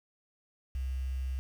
sine tone with quantisation, 65.3 Hz, C2, 3 cents flat, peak -31 dBFS, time 0.75-1.39 s, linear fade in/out 0 ms, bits 9, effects none

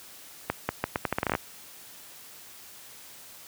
accelerating click train, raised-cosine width 0.5 ms, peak -10 dBFS, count 13, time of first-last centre 0.5-1.351 s, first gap 190 ms, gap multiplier 0.79, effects white hiss -48 dBFS RMS until 3.47 s + high-pass 60 Hz 12 dB/octave

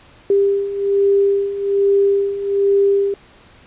sine beating tone pair, 397.2 / 398.4 Hz, G4 / G4, +23 / +28 cents, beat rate 1.2 Hz, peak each -19 / -14 dBFS, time 0.3-3.14 s, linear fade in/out 2 ms, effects pink hiss -47 dBFS RMS until 3.66 s + resampled to 8000 Hz

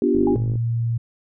sine chord, G dominant seventh, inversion first, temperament equal with one note detuned, 246.9 / 293.7 / 349.2 / 390.6 Hz, B3 / D4 / F4 / G4, 0 / 0 / 0 / -6 cents, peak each -21 dBFS, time 0.02-0.36 s, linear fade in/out 2 ms
click train, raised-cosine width 3 ms, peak -19 dBFS, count 22, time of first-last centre 0.15-0.556 s, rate 51.7 Hz
sine tone with exponential decay, 821 Hz, G#5, 20 cents flat, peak -24 dBFS, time 0.27-0.48 s, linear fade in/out 2 ms, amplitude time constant 45 ms
sine tone, 116.3 Hz, A#2, 4 cents flat, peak -19 dBFS, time 0.35-0.98 s, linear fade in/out 10 ms
effects none

